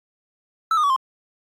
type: tone with pitch steps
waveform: triangle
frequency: 1318.5 / 1223.1 / 1134.6 / 1052.6 Hz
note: E6 / D#6 / C#6 / C6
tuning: 0 / -30 / +40 / +10 cents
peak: -14 dBFS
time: 0.71-0.962 s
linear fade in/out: 2 ms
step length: 63 ms
effects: AAC 48 kbps